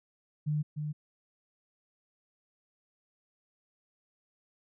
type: tone with echo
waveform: sine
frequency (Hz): 150.4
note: D3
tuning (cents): +42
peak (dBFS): -27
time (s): 0.46-0.63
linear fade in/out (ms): 20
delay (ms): 300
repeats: 1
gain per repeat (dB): -5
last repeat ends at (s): 0.93
effects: none